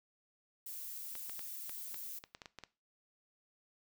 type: noise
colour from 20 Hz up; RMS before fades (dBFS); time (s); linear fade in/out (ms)
violet; -45; 0.66-2.19; 5
type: clicks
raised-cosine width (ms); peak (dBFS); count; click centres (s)
0.2; -30; 11; 1.153 / 1.296 / 1.393 / 1.695 / 1.944 / 2.239 / 2.349 / 2.418 / 2.458 / 2.587 / 2.637
effects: noise-tail reverb RT60 0.3 s tail -18 dB re dry